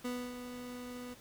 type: tone with ADSR envelope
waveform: 30% pulse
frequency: 246.9 Hz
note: B3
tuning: in tune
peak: -32 dBFS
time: 0.04-1.15 s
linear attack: 12 ms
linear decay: 280 ms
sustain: -8 dB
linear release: 22 ms
effects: pink hiss -57 dBFS RMS until 1.2 s